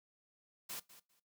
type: noise with echo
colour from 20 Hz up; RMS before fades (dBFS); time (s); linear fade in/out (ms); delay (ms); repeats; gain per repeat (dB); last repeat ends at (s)
white; -44; 0.69-0.8; 10; 200; 2; -15; 1.2
effects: noise-tail reverb RT60 0.2 s tail -18 dB re dry + high-pass 100 Hz 12 dB/octave